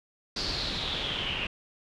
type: noise with low-pass filter sweep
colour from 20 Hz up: pink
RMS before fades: -32 dBFS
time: 0.36-1.47 s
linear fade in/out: 5 ms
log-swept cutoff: 4800 to 2700 Hz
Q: 7.4
effects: none